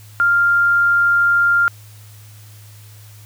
sine tone, 1396.9 Hz, F6, in tune, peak -11 dBFS, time 0.2-1.68 s, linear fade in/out 0 ms, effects added 105 Hz sine -39 dBFS peak until 3.25 s + white hiss -47 dBFS RMS until 3.25 s

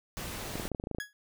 pink noise, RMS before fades -39 dBFS, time 0.17-0.68 s, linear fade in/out 0 ms
clicks, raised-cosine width 2 ms, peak -22 dBFS, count 11, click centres 0.556 / 0.598 / 0.654 / 0.717 / 0.748 / 0.799 / 0.839 / 0.871 / 0.913 / 0.948 / 0.985 s
40% pulse tone with exponential decay, 1671 Hz, G#6, 10 cents sharp, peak -31 dBFS, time 1-1.13 s, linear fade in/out 1 ms, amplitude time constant 28 ms
effects none

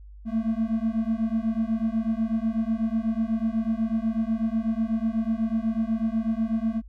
triangle beating tone pair, 220 / 228.1 Hz, A3 / A#3, 0 / -37 cents, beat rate 8.1 Hz, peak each -24 dBFS, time 0.25-6.82 s, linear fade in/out 50 ms, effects added 50 Hz sine -42 dBFS peak until 6.88 s

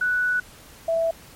sine tone pair in turn, 1480 / 659.3 Hz, F#6 / E5, 0 / 0 cents, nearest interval octave + major second, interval 1400 cents, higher first, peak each -19 dBFS, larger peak neither, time 0.01-0.4 / 0.88-1.11 s, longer first, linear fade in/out 5 ms, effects pink hiss -47 dBFS RMS until 1.35 s + MP3 64 kbps

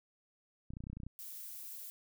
clicks, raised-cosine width 5 ms, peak -32 dBFS, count 12, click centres 0.705 / 0.736 / 0.769 / 0.805 / 0.839 / 0.869 / 0.9 / 0.931 / 0.97 / 1.002 / 1.034 / 1.066 s
violet noise, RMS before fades -47 dBFS, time 1.19-1.9 s, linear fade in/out 0 ms
effects none

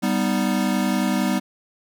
square chord, G augmented, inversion none, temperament equal, 196 / 246.9 / 311.1 Hz, G3 / B3 / D#4, 0 / 0 / 0 cents, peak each -23 / -24 / -27 dBFS, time 0.02-1.4 s, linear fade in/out 20 ms, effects none

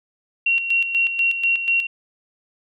sine tone with tremolo, 2742 Hz, F7, 32 cents flat, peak -15 dBFS, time 0.46-1.87 s, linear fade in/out 5 ms, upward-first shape square, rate 4.1 Hz, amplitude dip 60%, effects none

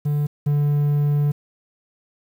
triangle tone pair in turn, 146.83 / 145.73 Hz, D3 / D3, 0 / -13 cents, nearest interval unison, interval 13 cents, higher first, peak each -16 / -14 dBFS, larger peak second, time 0.05-0.27 / 0.46-1.32 s, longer second, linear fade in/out 10 ms, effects 8-bit

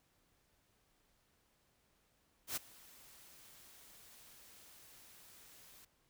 white noise with ADSR envelope, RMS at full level -37 dBFS, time 2.47-5.85 s, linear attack 95 ms, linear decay 15 ms, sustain -23 dB, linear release 5 ms, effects pink hiss -75 dBFS RMS until 6.09 s

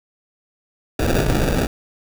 pink noise with sample-and-hold, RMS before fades -18 dBFS, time 0.99-1.67 s, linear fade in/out 5 ms, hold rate 1050 Hz, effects none

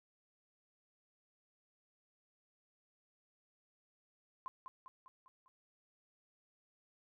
sine tone with echo, 1045 Hz, C6, 2 cents flat, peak -40 dBFS, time 4.46-4.48 s, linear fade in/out 0 ms, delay 200 ms, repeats 5, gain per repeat -5 dB, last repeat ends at 5.48 s, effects none

